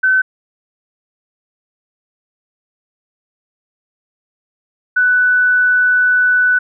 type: tone pair in turn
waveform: sine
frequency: 1522 / 1490.7 Hz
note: F#6 / F#6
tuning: +48 / +12 cents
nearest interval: unison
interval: 36 cents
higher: first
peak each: -9 dBFS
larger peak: neither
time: 0.03-0.22 / 4.96-6.59 s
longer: second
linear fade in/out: 10 ms
effects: none